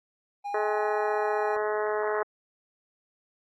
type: tone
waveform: triangle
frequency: 813 Hz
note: G#5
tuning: 37 cents flat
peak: -29 dBFS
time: 0.44-1.57 s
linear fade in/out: 20 ms
type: harmonic tone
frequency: 212.1 Hz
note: G#3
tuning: 37 cents sharp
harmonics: 2 / 3 / 4 / 5 / 6 / 7 / 8 / 9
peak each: -28 / -32 / -34 / -36 / -38 / -39 / -40 / -41 dBFS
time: 0.54-2.23 s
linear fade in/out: 5 ms
effects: AAC 64 kbps